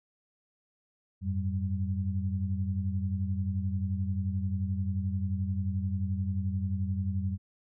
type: tone cluster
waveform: sine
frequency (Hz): 90.7 / 102.1 / 193.3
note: F#2 / G#2 / G3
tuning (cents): -34 / -29 / -24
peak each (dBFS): -30 / -35 / -34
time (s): 1.21-7.38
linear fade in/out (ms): 50
effects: none